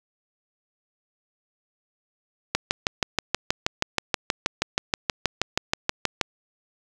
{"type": "click train", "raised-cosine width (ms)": 0.2, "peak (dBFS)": -3, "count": 24, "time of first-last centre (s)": [2.55, 6.212], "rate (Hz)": 6.28, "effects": ["7-bit"]}